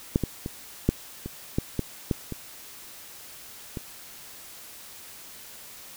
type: clicks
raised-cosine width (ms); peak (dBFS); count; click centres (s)
3; -7 / -12 / -18 / -6 / -20 / -10 / -12 / -10 / -19 / -19; 10; 0.159 / 0.237 / 0.461 / 0.89 / 1.26 / 1.585 / 1.793 / 2.112 / 2.323 / 3.772
effects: white hiss -45 dBFS RMS until 5.96 s